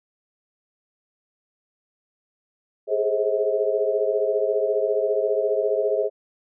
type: tone cluster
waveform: sine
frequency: 410.8 / 425.5 / 531 / 639 Hz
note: G#4 / G#4 / C5 / D#5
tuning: -19 / +42 / +25 / +46 cents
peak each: -25 dBFS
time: 2.87-6.1 s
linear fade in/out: 50 ms
effects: none